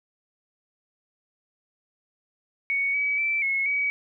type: tone with pitch steps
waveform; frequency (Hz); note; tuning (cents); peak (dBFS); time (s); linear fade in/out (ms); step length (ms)
sine; 2228 / 2278 / 2328 / 2180 / 2269; C#7 / C#7 / D7 / C#7 / C#7; +8 / +47 / -16 / -29 / +40; -22; 2.7-3.9; 0; 240
effects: none